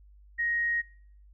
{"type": "tone", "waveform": "sine", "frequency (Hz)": 1877, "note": "A#6", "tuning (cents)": 11, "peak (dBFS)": -26, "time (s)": [0.38, 0.82], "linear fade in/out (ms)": 20, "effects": ["noise-tail reverb RT60 0.5 s tail -22 dB re dry", "added 50 Hz sine -52 dBFS peak until 1.33 s"]}